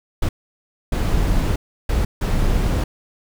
brown noise bursts at uneven times, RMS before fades -18 dBFS, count 4, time 0.22-0.29 / 0.92-1.56 / 1.89-2.05 / 2.21-2.84 s, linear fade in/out 5 ms, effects none

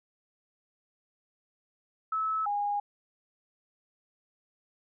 sine tone pair in turn, 1300 / 818.9 Hz, E6 / G#5, -24 / -25 cents, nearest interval minor sixth, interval 801 cents, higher first, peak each -27 dBFS, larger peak neither, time 2.12-2.46 / 2.46-2.8 s, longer neither, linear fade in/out 5 ms, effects none

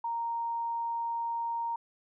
sine tone, 930 Hz, A#5, 4 cents flat, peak -30 dBFS, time 0.04-1.76 s, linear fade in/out 5 ms, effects none

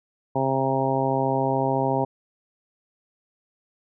harmonic tone with a mistuned harmonic, 133.8 Hz, C3, 39 cents sharp, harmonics 1 / 2 / 3 / 4 / 5 / 6 / 7, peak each -28 / -28 / -28 / -28 / -28 / -28 / -28 dBFS, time 0.35-2.05 s, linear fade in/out 10 ms, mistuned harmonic 1, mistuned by +18 cents, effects none

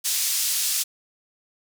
pink band-pass noise, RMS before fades -24 dBFS, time 0.04-0.84 s, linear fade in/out 20 ms, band 5000 to 15000 Hz, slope 12 dB/octave, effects none

